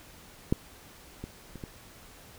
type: clicks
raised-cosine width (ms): 3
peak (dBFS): -10 / -24 / -28 / -25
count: 4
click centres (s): 0.525 / 1.24 / 1.557 / 1.638
effects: pink hiss -52 dBFS RMS until 2.38 s